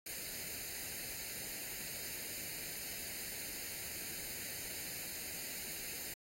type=noise with comb filter; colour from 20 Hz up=white; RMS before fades=-44 dBFS; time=0.06-6.14 s; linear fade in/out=5 ms; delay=0.44 ms; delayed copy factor=+0.75; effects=AAC 48 kbps